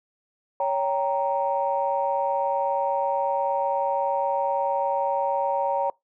sine chord, G diminished, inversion second, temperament equal with one note detuned, 558.9 / 784 / 932.3 Hz, Db5 / G5 / Bb5, +14 / 0 / 0 cents, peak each -25 / -27 / -25 dBFS, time 0.6-5.9 s, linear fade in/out 2 ms, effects noise-tail reverb RT60 0.2 s tail -25 dB re dry + tanh soft clip ceiling -12 dBFS

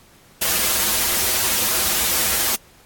white noise with comb filter, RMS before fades -19 dBFS, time 0.41-2.56 s, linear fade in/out 10 ms, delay 7 ms, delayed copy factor -0.8, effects pink hiss -51 dBFS RMS until 2.85 s + AAC 64 kbps

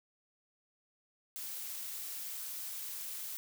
blue noise, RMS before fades -42 dBFS, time 1.36-3.37 s, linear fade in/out 0 ms, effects none

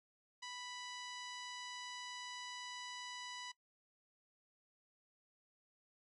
10% pulse tone, 987.8 Hz, B5, in tune, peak -37 dBFS, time 0.42-3.52 s, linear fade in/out 10 ms, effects noise-tail reverb RT60 0.1 s tail -20 dB re dry + MP3 48 kbps

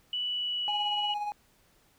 sine tone with pitch glide, 2960 to 2924 Hz, F#7 to F#7, 0 to -21 cents, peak -29 dBFS, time 0.13-1.14 s, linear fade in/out 2 ms, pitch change -21 cents, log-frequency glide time 0.25-0.93 s
triangle tone with tremolo, 830.6 Hz, G#5, in tune, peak -27 dBFS, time 0.68-1.32 s, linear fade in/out 0 ms, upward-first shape sine, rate 17 Hz, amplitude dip 45%
effects pink hiss -65 dBFS RMS until 1.98 s

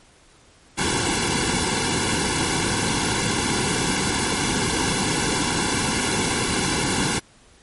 pink noise with comb filter, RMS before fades -22 dBFS, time 0.77-7.2 s, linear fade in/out 20 ms, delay 1.6 ms, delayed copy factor -0.95, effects pink hiss -53 dBFS RMS until 7.62 s + MP3 48 kbps

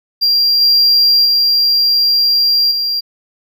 triangle tone with level steps, 4759 Hz, D8, 22 cents sharp, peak -8 / -6 / -8 / -13 dBFS, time 0.21-3.01 s, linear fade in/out 20 ms, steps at 0.61 / 1.25 / 2.71 s, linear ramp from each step 5 ms, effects none

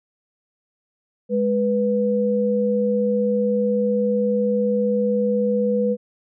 sine tone pair together, 207.7 / 491.9 Hz, G#3 / B4, 0 / -7 cents, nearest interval octave + minor third, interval 1493 cents, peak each -21 / -19 dBFS, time 1.29-5.97 s, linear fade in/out 50 ms, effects none

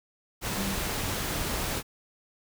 sine tone in noise, 196 Hz, G3, in tune, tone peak -29 dBFS, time 0.55-0.77 s, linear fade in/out 50 ms, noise pink, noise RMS -31 dBFS, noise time 0.41-1.83 s, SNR -1 dB, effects none

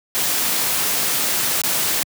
white noise with dropouts, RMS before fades -20 dBFS, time 0.15-2.03 s, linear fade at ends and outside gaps 0 ms, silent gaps 1.617-1.636 s, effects high-pass 100 Hz 12 dB/octave

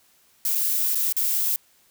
violet noise with dropouts, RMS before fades -23 dBFS, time 0.45-1.56 s, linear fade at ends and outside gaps 1 ms, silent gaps 0.551-0.555 / 0.948-0.954 / 1.125-1.166 s, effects white hiss -60 dBFS RMS until 1.9 s

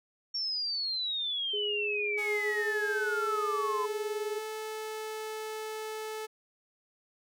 sine exponential sweep, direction down, 5530 to 1007 Hz, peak -30 dBFS, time 0.34-3.86 s, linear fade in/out 10 ms
sine tone, 415.3 Hz, G#4, in tune, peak -33 dBFS, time 1.53-4.39 s, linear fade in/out 10 ms
sawtooth tone with pitch glide, 420 to 434.6 Hz, G#4 to A4, +19 to -21 cents, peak -32 dBFS, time 2.17-6.27 s, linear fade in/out 20 ms, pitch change +60 cents, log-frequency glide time 2.3-3.1 s
effects none

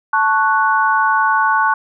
sine chord, F# minor, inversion first, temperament equal, 880 / 1108.7 / 1480 Hz, A5 / C#6 / F#6, 0 / 0 / 0 cents, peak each -16 dBFS, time 0.13-1.74 s, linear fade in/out 5 ms, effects none

